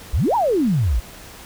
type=exponential two-way sweep; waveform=sine; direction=up then down; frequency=49 to 983 to 49 Hz; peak=-15 dBFS; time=0.13-1 s; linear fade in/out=10 ms; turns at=0.35 s; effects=pink hiss -40 dBFS RMS until 1.45 s